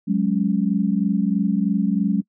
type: chord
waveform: sine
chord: F# suspended second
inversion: none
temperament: just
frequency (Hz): 185 / 208.1 / 277.5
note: F#3 / G#3 / C#4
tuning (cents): 0 / +4 / +2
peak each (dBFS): -21 / -20 / -25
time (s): 0.07-2.22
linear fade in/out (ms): 20
effects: noise-tail reverb RT60 0.1 s tail -26 dB re dry